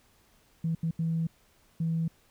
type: tone bursts at uneven times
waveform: sine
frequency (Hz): 163.8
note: E3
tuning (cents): -11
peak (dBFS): -25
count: 4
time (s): 0.64-0.75 / 0.83-0.91 / 0.99-1.27 / 1.8-2.08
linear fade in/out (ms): 5
effects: tanh soft clip ceiling -21 dBFS + pink hiss -64 dBFS RMS until 2.3 s